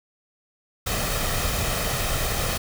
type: noise with comb filter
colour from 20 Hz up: pink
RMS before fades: -25 dBFS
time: 0.86-2.58 s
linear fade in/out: 10 ms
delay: 1.6 ms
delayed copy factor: +0.5
effects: none